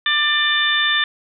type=harmonic tone; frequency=594 Hz; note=D5; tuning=20 cents sharp; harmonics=2 / 3 / 4 / 5 / 6; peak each=-25 / -18 / -28 / -26 / -19 dBFS; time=0.06-1.04 s; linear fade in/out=2 ms; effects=none